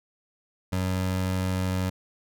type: tone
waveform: 25% pulse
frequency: 93.1 Hz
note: F#2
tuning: 11 cents sharp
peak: -21 dBFS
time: 0.72-1.9 s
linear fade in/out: 10 ms
effects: none